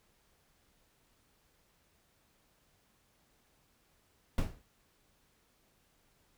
brown noise with exponential decay, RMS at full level -26 dBFS, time 4.38-4.62 s, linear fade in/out 2 ms, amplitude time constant 52 ms, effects pink hiss -71 dBFS RMS until 6.37 s

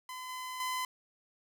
sawtooth tone with level steps, 1018 Hz, C6, 48 cents flat, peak -37 / -35 / -29 dBFS, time 0.09-0.85 s, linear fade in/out 2 ms, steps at 0.29 / 0.6 s, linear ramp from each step 2 ms, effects none

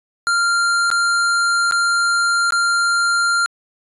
square tone with dropouts, 1391 Hz, F6, 7 cents flat, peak -15 dBFS, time 0.27-3.46 s, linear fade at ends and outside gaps 0 ms, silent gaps 0.903-0.914 / 1.711-1.722 / 2.506-2.523 s, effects resampled to 24000 Hz

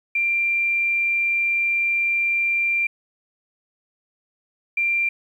sine tone pair in turn, 2372 / 2372 Hz, D7 / D7, +17 / +17 cents, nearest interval unison, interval 0 cents, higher neither, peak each -18 dBFS, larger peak neither, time 0.15-2.87 / 4.77-5.09 s, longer first, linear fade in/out 5 ms, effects 9-bit

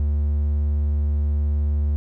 triangle tone, 73.42 Hz, D2, in tune, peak -16 dBFS, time 0-1.96 s, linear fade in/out 0 ms, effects none

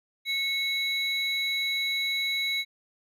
triangle tone pair together, 2193 / 3907 Hz, C#7 / B7, -19 / -19 cents, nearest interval minor seventh, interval 1000 cents, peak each -27 dBFS, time 0.25-2.65 s, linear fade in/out 50 ms, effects none

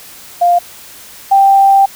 sine tone pair in turn, 700 / 785.7 Hz, F5 / G5, +4 / +4 cents, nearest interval major second, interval 200 cents, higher second, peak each -6 / -4 dBFS, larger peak second, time 0.41-0.59 / 1.31-1.86 s, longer second, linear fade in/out 10 ms, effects white hiss -35 dBFS RMS until 1.95 s

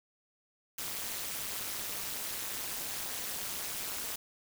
white noise with amplitude modulation, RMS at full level -34 dBFS, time 0.78-4.16 s, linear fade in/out 5 ms, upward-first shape sine, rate 211 Hz, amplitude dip 95%, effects none

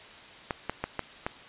clicks, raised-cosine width 0.5 ms, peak -14 dBFS, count 5, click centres 0.508 / 0.696 / 0.84 / 0.993 / 1.265 s, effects white hiss -48 dBFS RMS until 1.48 s + resampled to 8000 Hz

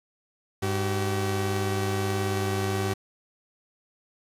sawtooth tone pair together, 100.11 / 381.9 Hz, G2 / G4, +37 / -45 cents, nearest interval octave + major seventh, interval 2318 cents, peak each -23 / -25 dBFS, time 0.62-2.94 s, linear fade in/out 10 ms, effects resampled to 32000 Hz + 8-bit

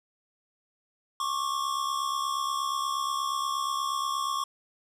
square tone pair together, 1089 / 1157.4 Hz, C#6 / D6, -31 / -26 cents, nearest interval minor second, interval 105 cents, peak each -30 / -33 dBFS, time 1.2-4.44 s, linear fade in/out 2 ms, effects low-pass 11000 Hz 12 dB/octave + 11-bit

